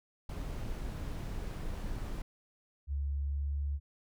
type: noise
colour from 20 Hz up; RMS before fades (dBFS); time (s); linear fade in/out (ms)
brown; -38; 0.29-2.22; 5
type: tone with pitch glide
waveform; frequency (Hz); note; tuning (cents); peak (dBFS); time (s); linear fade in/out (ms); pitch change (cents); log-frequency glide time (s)
sine; 70.5 to 71.28; C#2 to C#2; +30 to +49; -31; 2.87-3.8; 50; +19; 3.22-3.54
effects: none